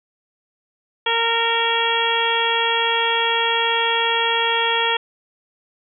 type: harmonic tone with a mistuned harmonic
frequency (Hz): 460.6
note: A#4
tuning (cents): -21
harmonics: 1 / 2 / 3 / 4 / 5 / 6 / 7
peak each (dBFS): -25 / -22 / -27 / -25 / -28 / -26 / -22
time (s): 1.06-4.97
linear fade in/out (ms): 5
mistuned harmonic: 7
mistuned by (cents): +40
effects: none